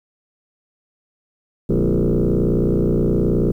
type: tone with frequency modulation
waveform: sine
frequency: 103.83 Hz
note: G#2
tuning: in tune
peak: -13 dBFS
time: 1.69-3.52 s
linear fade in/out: 10 ms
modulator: 59 Hz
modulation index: 6
effects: tanh soft clip ceiling -10 dBFS + 9-bit